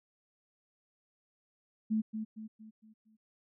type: tone with echo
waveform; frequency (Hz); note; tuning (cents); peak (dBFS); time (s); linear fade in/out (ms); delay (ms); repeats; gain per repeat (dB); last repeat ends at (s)
sine; 218.1; A3; -15; -27; 1.9-2.02; 20; 230; 5; -7; 3.17
effects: none